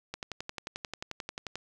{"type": "click train", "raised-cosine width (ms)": 0.2, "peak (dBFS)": -19, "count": 17, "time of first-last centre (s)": [0.14, 1.556], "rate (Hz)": 11.3, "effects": []}